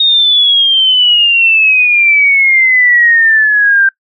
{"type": "exponential sweep", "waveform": "sine", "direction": "down", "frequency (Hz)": [3729, 1568], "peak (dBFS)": -5, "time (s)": [0, 3.89], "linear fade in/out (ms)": 5, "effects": ["noise-tail reverb RT60 0.1 s tail -21 dB re dry"]}